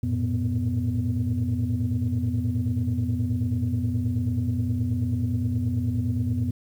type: tone cluster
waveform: sine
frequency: 90 / 108.6 / 118 / 247 Hz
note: F#2 / A2 / A#2 / B3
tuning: -47 / -22 / +22 / 0 cents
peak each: -27 dBFS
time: 0.03-6.51 s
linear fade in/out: 5 ms
effects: tanh soft clip ceiling -16 dBFS + 9-bit